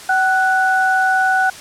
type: tone pair together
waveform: sine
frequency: 759.5 / 1480 Hz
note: F#5 / F#6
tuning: +45 / 0 cents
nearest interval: octave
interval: 1155 cents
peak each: -15 dBFS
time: 0.09-1.5 s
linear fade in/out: 5 ms
effects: white hiss -35 dBFS RMS until 1.6 s + low-pass 9000 Hz 12 dB/octave